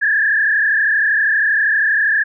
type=tone with frequency modulation; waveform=sine; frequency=1704 Hz; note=G#6; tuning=44 cents sharp; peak=-12 dBFS; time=0.01-2.24 s; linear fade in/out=20 ms; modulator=32.6 Hz; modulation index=2.4; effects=none